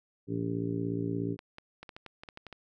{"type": "harmonic tone", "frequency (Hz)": 56.9, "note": "A#1", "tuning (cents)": -41, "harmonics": [2, 3, 4, 5, 6, 7, 8], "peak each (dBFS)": [-36, -36, -45, -34, -45, -37, -46], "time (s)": [0.27, 1.37], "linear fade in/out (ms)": 50}
{"type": "clicks", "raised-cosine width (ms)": 0.3, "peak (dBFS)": -28, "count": 11, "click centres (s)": [1.391, 1.584, 1.83, 1.892, 1.965, 2.063, 2.235, 2.288, 2.374, 2.467, 2.527]}
{"effects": []}